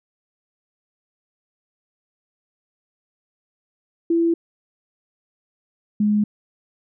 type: tone pair in turn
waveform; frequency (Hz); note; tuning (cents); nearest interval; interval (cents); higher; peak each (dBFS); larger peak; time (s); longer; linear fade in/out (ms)
sine; 335 / 209.3; E4 / G#3; +28 / +14; minor sixth; 814; first; -15; neither; 4.1-4.34 / 6-6.24; neither; 5
effects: none